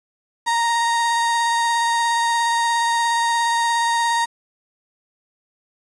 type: tone with vibrato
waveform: 35% pulse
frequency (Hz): 932.3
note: A#5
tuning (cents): 0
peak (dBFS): -15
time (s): 0.46-4.26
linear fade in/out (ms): 20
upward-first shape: triangle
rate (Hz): 17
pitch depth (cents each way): 17
effects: resampled to 22050 Hz + 7-bit